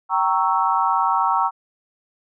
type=chord; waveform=sine; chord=G diminished seventh; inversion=none; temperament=equal with one note detuned; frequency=774.1 / 932.3 / 1108.7 / 1318.5 Hz; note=G5 / Bb5 / Db6 / Fb6; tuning=-22 / 0 / 0 / 0 cents; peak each=-23 / -20 / -22 / -23 dBFS; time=0.09-1.51 s; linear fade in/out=50 ms; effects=none

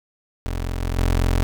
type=tone with level steps; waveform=25% pulse; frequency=43.65 Hz; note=F1; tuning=in tune; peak=-20 / -18 / -13 dBFS; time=0.46-1.43 s; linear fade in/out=0 ms; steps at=0.81 / 0.98 s; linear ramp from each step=5 ms; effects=none

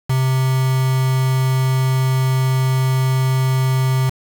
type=tone with quantisation; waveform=triangle; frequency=130.81 Hz; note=C3; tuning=in tune; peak=-12 dBFS; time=0.09-4.1 s; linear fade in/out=10 ms; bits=4; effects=none

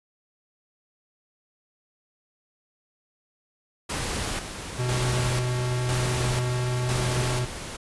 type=noise with tremolo; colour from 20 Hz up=pink; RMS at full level=-29 dBFS; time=3.89-7.77 s; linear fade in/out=10 ms; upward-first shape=square; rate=1 Hz; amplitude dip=55%
type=tone; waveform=square; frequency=124.3 Hz; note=B2; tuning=12 cents sharp; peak=-25 dBFS; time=4.78-7.46 s; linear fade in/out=20 ms
effects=resampled to 24000 Hz

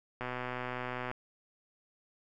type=click train; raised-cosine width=0.5 ms; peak=-22 dBFS; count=114; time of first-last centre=0.21-1.114 s; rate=125 Hz; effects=none

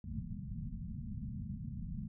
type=low-pass noise; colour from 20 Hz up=white; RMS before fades=-42 dBFS; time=0.04-2.08 s; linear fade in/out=2 ms; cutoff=230 Hz; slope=96 dB/octave; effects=none

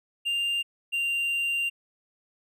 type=tone pair in turn; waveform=triangle; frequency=2794 / 2779 Hz; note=F7 / F7; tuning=0 / -9 cents; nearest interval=unison; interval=9 cents; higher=first; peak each=-23 dBFS; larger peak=neither; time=0.25-0.63 / 0.92-1.7 s; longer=second; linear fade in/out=20 ms; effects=none

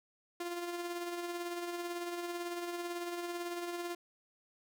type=tone with tremolo; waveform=sawtooth; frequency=347.7 Hz; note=F4; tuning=8 cents flat; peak=-32 dBFS; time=0.4-3.95 s; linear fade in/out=5 ms; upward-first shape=sine; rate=18 Hz; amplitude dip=40%; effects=none

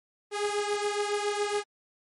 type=beating tone pair; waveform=sawtooth; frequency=410 / 417.2 Hz; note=G#4 / G#4; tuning=-22 / +8 cents; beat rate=7.2 Hz; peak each=-25 / -28 dBFS; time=0.31-1.64 s; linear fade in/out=50 ms; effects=MP3 48 kbps

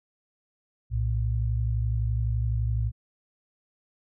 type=tone pair together; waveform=sine; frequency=61.74 / 113.56 Hz; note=B1 / A#2; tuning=0 / -45 cents; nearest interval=major seventh; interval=1055 cents; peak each=-26 dBFS; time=0.9-2.92 s; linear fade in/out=50 ms; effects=none

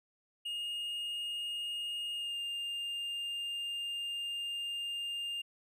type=tone with pitch glide; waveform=triangle; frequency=2848 to 2807 Hz; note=F7 to F7; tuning=+33 to +8 cents; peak=-34 dBFS; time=0.45-5.42 s; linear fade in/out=10 ms; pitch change=-25 cents; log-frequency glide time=2.14-2.38 s; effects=none

